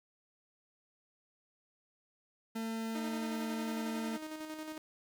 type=tone; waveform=40% pulse; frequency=224.7 Hz; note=A3; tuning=37 cents sharp; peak=-35 dBFS; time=2.55-4.17 s; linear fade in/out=10 ms
type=tone with tremolo; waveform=sawtooth; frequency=311.1 Hz; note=D#4; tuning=in tune; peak=-36 dBFS; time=2.95-4.78 s; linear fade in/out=2 ms; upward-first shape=square; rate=11 Hz; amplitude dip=40%
effects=11-bit